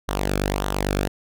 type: tone with flanger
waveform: sawtooth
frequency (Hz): 48.88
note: G1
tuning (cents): -4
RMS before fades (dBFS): -24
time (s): 0.08-1.08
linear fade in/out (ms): 10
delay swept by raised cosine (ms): 0.41 to 1.04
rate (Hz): 1.7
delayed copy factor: -0.65
effects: none